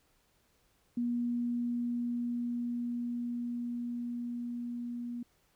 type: tone with level ramp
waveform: sine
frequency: 240 Hz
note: B3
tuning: 49 cents flat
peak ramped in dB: -29 to -36 dBFS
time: 0.97-5.23 s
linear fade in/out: 5 ms
effects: pink hiss -71 dBFS RMS until 5.55 s